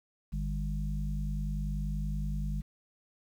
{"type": "harmonic tone", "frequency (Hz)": 50.4, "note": "G1", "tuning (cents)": 49, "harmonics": [1, 3, 4], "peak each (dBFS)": [-32, -36, -40], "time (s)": [0.32, 2.62], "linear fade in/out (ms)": 20, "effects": ["10-bit"]}